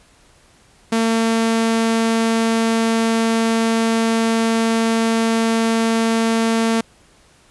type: tone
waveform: sawtooth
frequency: 226.6 Hz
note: A#3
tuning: 49 cents flat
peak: -11 dBFS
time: 0.92-6.81 s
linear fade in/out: 5 ms
effects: pink hiss -52 dBFS RMS until 7.5 s + resampled to 24000 Hz